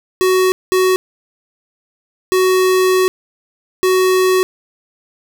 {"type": "tone bursts at uneven times", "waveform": "square", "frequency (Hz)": 372.3, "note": "F#4", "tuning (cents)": 11, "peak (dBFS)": -11, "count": 4, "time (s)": [[0.21, 0.52], [0.72, 0.96], [2.32, 3.08], [3.83, 4.43]], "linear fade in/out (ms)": 0, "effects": []}